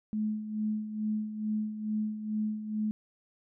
sine tone with tremolo, 214.2 Hz, A3, 46 cents flat, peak -27 dBFS, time 0.13-2.91 s, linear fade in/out 0 ms, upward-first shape sine, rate 2.3 Hz, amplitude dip 65%, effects none

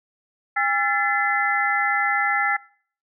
sine tone cluster, 810 / 1352 / 1743 / 2036 Hz, G#5 / E6 / A6 / C7, -43 / +43 / -17 / -48 cents, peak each -24 dBFS, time 0.56-2.57 s, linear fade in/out 10 ms, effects noise-tail reverb RT60 0.5 s tail -22 dB re dry

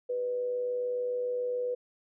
sine tone with amplitude modulation, 493.9 Hz, B4, in tune, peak -27 dBFS, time 0.09-1.75 s, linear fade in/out 10 ms, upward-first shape sine, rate 107 Hz, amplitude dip 35%, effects none

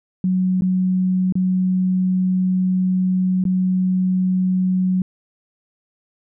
sine tone with dropouts, 185 Hz, F#3, in tune, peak -15 dBFS, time 0.24-5.02 s, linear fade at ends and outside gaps 2 ms, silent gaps 0.61-0.62 / 1.324-1.354 / 3.44-3.452 s, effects none

